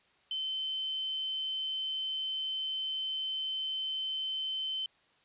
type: tone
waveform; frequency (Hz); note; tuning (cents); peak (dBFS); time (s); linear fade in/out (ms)
sine; 3074; G7; -35; -32; 0.31-4.86; 2
effects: white hiss -67 dBFS RMS until 5.24 s + resampled to 8000 Hz